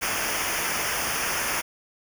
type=noise with comb filter; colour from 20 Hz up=pink; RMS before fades=-27 dBFS; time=0.01-1.62 s; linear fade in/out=20 ms; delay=0.25 ms; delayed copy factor=-0.85; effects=none